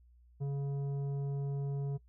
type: tone with tanh clipping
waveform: sine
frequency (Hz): 140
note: C#3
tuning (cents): +18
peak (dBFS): -34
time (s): 0.4-1.98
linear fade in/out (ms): 20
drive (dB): 9
effects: noise-tail reverb RT60 0.1 s tail -21 dB re dry + added 60 Hz sine -59 dBFS peak until 2.08 s